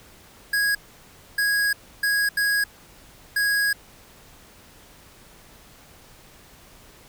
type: tone bursts at uneven times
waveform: square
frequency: 1653 Hz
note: G#6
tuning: 9 cents flat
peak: -20 dBFS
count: 5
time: 0.53-0.75 / 1.38-1.73 / 2.03-2.29 / 2.37-2.64 / 3.36-3.73 s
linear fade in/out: 5 ms
effects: pink hiss -50 dBFS RMS until 7.08 s